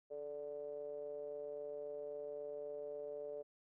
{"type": "ring-modulated tone", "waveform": "triangle", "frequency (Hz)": 74.7, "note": "D2", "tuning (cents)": 30, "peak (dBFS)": -38, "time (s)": [0.1, 3.43], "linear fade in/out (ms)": 20, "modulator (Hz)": 511, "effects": []}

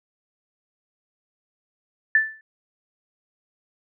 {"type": "tone with exponential decay", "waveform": "sine", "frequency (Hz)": 1760, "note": "A6", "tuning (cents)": 0, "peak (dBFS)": -11, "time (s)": [2.15, 2.41], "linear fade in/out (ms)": 2, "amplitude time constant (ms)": 55, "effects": []}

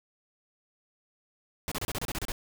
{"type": "noise bursts", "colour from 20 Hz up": "pink", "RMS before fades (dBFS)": -33, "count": 10, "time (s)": [1.68, 2.319], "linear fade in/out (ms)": 0, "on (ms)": 36, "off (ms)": 31, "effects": []}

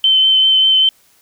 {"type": "tone with vibrato", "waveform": "sine", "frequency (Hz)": 3078, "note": "G7", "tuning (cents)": -32, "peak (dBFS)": -8, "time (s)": [0.04, 0.89], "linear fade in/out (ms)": 2, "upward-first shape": "triangle", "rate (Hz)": 5.1, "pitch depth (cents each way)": 14, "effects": ["white hiss -53 dBFS RMS until 1.21 s"]}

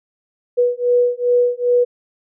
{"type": "beating tone pair", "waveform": "sine", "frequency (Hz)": [487.1, 489.6], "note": ["B4", "B4"], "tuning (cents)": [-24, -15], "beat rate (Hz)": 2.5, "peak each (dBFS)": -16, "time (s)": [0.57, 1.85], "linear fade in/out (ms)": 20, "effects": []}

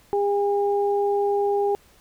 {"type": "tone pair together", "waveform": "sine", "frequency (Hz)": [404.7, 809.9], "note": ["G#4", "G#5"], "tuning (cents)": [-45, -44], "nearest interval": "octave", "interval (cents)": 1201, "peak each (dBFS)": [-20, -25], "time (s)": [0.13, 1.75], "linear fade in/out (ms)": 0, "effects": ["pink hiss -56 dBFS RMS until 2 s"]}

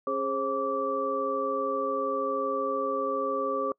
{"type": "tone cluster", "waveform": "sine", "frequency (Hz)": [272.8, 414.1, 535, 1160], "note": ["C#4", "G#4", "C5", "D6"], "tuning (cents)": [-28, -5, 38, -22], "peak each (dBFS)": [-36, -33, -30, -30], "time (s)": [0.07, 3.72], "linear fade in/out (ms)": 2, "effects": ["noise-tail reverb RT60 0.1 s tail -26 dB re dry"]}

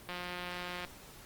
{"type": "click train", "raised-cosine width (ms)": 0.3, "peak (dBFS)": -24, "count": 136, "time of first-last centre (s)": [0.09, 0.848], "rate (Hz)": 178, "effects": ["pink hiss -53 dBFS RMS until 1.25 s", "Opus 32 kbps"]}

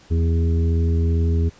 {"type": "harmonic tone with a mistuned harmonic", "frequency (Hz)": 82.41, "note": "E2", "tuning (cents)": 0, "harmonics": [1, 2, 3, 4, 5], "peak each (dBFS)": [-16, -28, -29, -35, -30], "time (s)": [0.1, 1.5], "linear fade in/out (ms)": 20, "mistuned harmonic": 2, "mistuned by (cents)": 48, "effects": ["pink hiss -50 dBFS RMS until 1.59 s", "resampled to 16000 Hz"]}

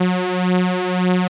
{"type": "beating tone pair", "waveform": "sawtooth", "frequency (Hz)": [180.7, 182.5], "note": ["F#3", "F#3"], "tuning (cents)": [-41, -24], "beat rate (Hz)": 1.8, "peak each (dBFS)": [-16, -14], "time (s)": [0, 1.28], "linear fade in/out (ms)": 10, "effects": ["resampled to 8000 Hz"]}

